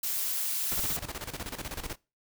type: noise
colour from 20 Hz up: blue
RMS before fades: -31 dBFS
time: 0.03-0.97 s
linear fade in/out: 5 ms
type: noise with tremolo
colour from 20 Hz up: pink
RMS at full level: -36 dBFS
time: 0.71-1.96 s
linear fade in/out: 10 ms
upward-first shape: square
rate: 16 Hz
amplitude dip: 75%
effects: noise-tail reverb RT60 0.3 s tail -24 dB re dry